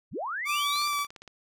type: linear sweep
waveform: sine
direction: up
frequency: 51.91 to 4887 Hz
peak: -30 dBFS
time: 0.11-0.9 s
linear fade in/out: 50 ms
type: tone with vibrato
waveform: sawtooth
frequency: 1164 Hz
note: D6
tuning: 16 cents flat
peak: -23 dBFS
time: 0.45-1.07 s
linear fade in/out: 50 ms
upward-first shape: sine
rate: 3.2 Hz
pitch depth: 19 cents each way
type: click train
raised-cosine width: 0.2 ms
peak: -28 dBFS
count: 10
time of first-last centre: 0.76-1.277 s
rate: 17.4 Hz
effects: none